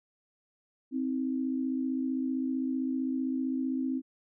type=tone pair together; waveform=sine; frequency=261.2 / 316.7 Hz; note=C4 / D#4; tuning=-3 / +31 cents; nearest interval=minor third; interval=334 cents; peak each=-29 / -35 dBFS; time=0.91-4.02 s; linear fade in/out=50 ms; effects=none